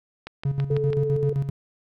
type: click train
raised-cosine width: 0.3 ms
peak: -19 dBFS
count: 5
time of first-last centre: 0.27-0.931 s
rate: 6.05 Hz
type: tone with tremolo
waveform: triangle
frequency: 138.7 Hz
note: C#3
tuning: 1 cent sharp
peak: -18 dBFS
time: 0.45-1.5 s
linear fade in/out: 5 ms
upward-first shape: square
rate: 7.7 Hz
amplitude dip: 65%
type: tone with vibrato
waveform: sine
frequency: 436 Hz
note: A4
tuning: 16 cents flat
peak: -23 dBFS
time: 0.7-1.33 s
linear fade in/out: 5 ms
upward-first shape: sine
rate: 6.7 Hz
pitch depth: 10 cents each way
effects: none